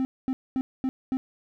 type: tone bursts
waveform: triangle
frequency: 261.6 Hz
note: C4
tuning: in tune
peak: -21 dBFS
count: 5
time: 0-1.17 s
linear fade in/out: 0 ms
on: 50 ms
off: 230 ms
effects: none